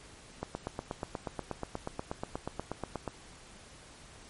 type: click train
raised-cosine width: 1 ms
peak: -20 dBFS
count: 23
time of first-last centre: 0.43-3.077 s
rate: 8.31 Hz
effects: pink hiss -53 dBFS RMS until 4.29 s + MP3 48 kbps